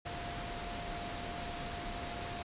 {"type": "tone in noise", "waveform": "sine", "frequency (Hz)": 698.5, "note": "F5", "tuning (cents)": 0, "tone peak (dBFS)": -44, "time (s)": [0.05, 2.43], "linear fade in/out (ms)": 10, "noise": "pink", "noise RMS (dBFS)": -41, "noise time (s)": [0.05, 2.43], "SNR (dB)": -6, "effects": ["resampled to 8000 Hz"]}